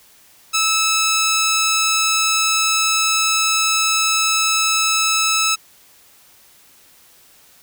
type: tone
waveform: 10% pulse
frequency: 1305 Hz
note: E6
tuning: 18 cents flat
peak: -7 dBFS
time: 0.53-5.56 s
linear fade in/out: 20 ms
effects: white hiss -50 dBFS RMS until 7.62 s